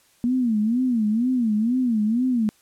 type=tone with vibrato; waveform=sine; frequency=232.8 Hz; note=A#3; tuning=2 cents flat; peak=-18 dBFS; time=0.24-2.49 s; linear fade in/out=0 ms; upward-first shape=sine; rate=2.1 Hz; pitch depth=180 cents each way; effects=white hiss -59 dBFS RMS until 2.61 s + low-pass 12000 Hz 12 dB/octave